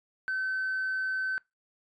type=tone with hard clipping; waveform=triangle; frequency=1530 Hz; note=G6; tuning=42 cents flat; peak=-28 dBFS; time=0.28-1.38 s; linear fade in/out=0 ms; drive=2 dB; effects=noise-tail reverb RT60 0.2 s tail -23 dB re dry + resampled to 22050 Hz